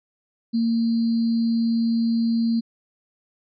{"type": "tone with sample-and-hold", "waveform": "sine", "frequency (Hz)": 229.8, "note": "A#3", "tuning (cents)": -25, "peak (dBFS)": -18, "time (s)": [0.53, 2.61], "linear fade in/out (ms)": 20, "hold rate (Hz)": 4410, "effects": ["resampled to 16000 Hz"]}